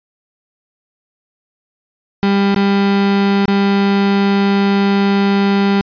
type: tone with dropouts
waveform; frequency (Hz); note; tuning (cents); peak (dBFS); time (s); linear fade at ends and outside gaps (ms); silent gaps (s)
35% pulse; 198.7; G3; +24; -9; 2.23-5.81; 0; 2.545-2.562 / 3.455-3.48
effects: resampled to 11025 Hz